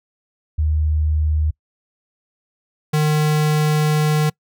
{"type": "tone pair in turn", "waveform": ["sine", "square"], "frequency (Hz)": [76.9, 152.3], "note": ["D#2", "D#3"], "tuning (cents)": [-20, -37], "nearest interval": "octave", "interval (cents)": 1183, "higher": "second", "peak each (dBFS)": -15, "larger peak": "neither", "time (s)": [[0.58, 1.51], [2.93, 4.3]], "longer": "second", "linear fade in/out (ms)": 10, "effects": ["noise-tail reverb RT60 0.1 s tail -25 dB re dry"]}